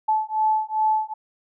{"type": "beating tone pair", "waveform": "sine", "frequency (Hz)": [866, 868.5], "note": ["A5", "A5"], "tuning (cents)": [-28, -23], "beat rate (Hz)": 2.5, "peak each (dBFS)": -22, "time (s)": [0.08, 1.14], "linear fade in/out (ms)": 10, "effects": []}